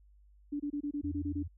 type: tone bursts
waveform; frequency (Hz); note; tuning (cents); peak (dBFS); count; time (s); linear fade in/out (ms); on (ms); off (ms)
sine; 290; D4; -22; -32; 9; 0.52-1.431; 10; 79; 25
type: tone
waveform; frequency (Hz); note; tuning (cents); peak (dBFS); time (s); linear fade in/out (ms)
sine; 84.5; E2; +43; -37; 1.03-1.48; 10
effects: added 50 Hz sine -58 dBFS peak until 1.57 s